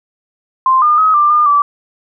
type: tone with pitch steps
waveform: sine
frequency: 1046 / 1211 / 1271 / 1185 / 1209 / 1158 Hz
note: C6 / D#6 / D#6 / D6 / D6 / D6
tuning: -1 / -47 / +36 / +15 / +50 / -25 cents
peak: -7 dBFS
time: 0.66-1.62 s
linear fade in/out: 2 ms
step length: 160 ms
effects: none